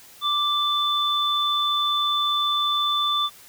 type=tone pair together; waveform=sine; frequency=1174.7 / 3520 Hz; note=D6 / A7; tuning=0 / 0 cents; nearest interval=octave + perfect fifth; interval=1900 cents; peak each=-23 / -22 dBFS; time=0.21-3.3 s; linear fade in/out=50 ms; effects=white hiss -48 dBFS RMS until 3.48 s